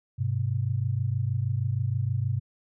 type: tone pair together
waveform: sine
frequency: 101.4 / 127.76 Hz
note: G#2 / C3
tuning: -41 / -41 cents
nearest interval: major third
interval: 400 cents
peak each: -27 dBFS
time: 0.18-2.4 s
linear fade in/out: 20 ms
effects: none